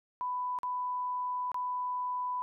sine tone with dropouts, 995 Hz, B5, 13 cents sharp, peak -31 dBFS, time 0.21-2.42 s, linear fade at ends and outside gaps 0 ms, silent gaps 0.588-0.632 / 1.517-1.544 s, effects none

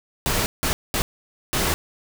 pink noise bursts at uneven times, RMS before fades -22 dBFS, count 4, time 0.26-0.46 / 0.63-0.73 / 0.94-1.02 / 1.53-1.74 s, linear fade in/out 0 ms, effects none

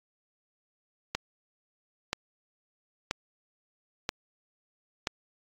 click train, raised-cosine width 0.2 ms, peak -11 dBFS, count 5, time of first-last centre 1.15-5.072 s, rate 1.02 Hz, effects AAC 48 kbps

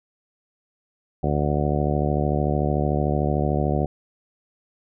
harmonic tone, 73.42 Hz, D2, in tune, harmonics 1 / 2 / 3 / 4 / 5 / 6 / 7 / 8 / 9 / 10, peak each -26 / -24 / -28 / -31 / -29 / -32 / -32 / -30 / -36 / -30 dBFS, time 1.23-3.86 s, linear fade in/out 5 ms, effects none

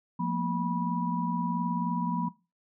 sine tone cluster, 175.1 / 219.2 / 238.2 / 978 Hz, F3 / A3 / A#3 / B5, +5 / -6 / +38 / -17 cents, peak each -30 / -38 / -33 / -33 dBFS, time 0.19-2.29 s, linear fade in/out 10 ms, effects noise-tail reverb RT60 0.3 s tail -19 dB re dry

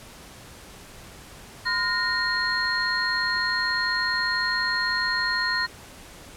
sine tone cluster, 1020 / 1426 / 1852 / 4238 Hz, C6 / F6 / A#6 / C8, -44 / +36 / -12 / +21 cents, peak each -30 / -30 / -25 / -28 dBFS, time 1.65-5.67 s, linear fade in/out 20 ms, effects pink hiss -45 dBFS RMS until 6.36 s + low-pass 12000 Hz 12 dB/octave

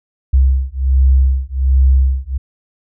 sine beating tone pair, 65.41 / 66.71 Hz, C2 / C2, 0 / +34 cents, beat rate 1.3 Hz, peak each -12 dBFS, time 0.33-2.38 s, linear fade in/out 10 ms, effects none

